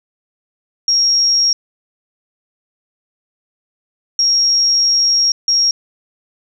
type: tone bursts at uneven times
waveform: sine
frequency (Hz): 5588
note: F8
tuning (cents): 0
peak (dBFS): -10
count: 3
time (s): 0.88-1.53 / 4.19-5.32 / 5.48-5.71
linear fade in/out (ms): 2
effects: 8-bit